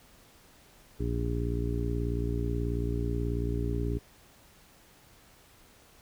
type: harmonic tone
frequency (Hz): 58.4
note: A#1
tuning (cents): +4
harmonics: 1 / 2 / 3 / 4 / 5 / 6 / 7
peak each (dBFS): -31 / -33 / -40 / -41 / -37 / -43 / -37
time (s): 0.99-3.99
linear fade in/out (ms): 20
effects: pink hiss -58 dBFS RMS until 6.01 s